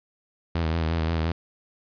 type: tone with vibrato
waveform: sawtooth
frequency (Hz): 81.5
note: E2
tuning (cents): -19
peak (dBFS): -19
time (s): 0.55-1.32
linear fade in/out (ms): 5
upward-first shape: sine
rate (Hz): 5.7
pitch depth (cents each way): 51
effects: resampled to 11025 Hz + 10-bit